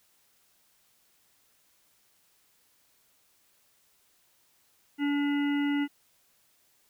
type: harmonic tone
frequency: 287 Hz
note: D4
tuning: 40 cents flat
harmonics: 1 / 3 / 5 / 7 / 9 / 10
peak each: -25 / -41 / -41 / -38 / -52 / -43 dBFS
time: 4.98-5.88 s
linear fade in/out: 50 ms
effects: white hiss -67 dBFS RMS until 6.89 s